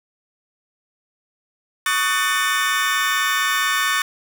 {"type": "chord", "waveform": "30% pulse", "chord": "D# half-diminished seventh", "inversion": "third", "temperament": "just", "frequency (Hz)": [1120.1, 1244.5, 1493.4, 1792.1], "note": ["C#6", "D#6", "F#6", "A6"], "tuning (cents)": [18, 0, 16, 31], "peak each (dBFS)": [-20, -24, -22, -19], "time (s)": [1.86, 4.02], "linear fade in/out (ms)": 2, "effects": []}